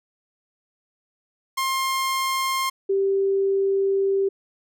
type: tone pair in turn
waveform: sawtooth / sine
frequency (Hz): 1062 / 391.2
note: C6 / G4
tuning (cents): +25 / -4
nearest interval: octave + perfect fourth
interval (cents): 1729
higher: first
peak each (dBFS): -18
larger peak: neither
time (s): 1.57-2.7 / 2.89-4.29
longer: second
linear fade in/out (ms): 10
effects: none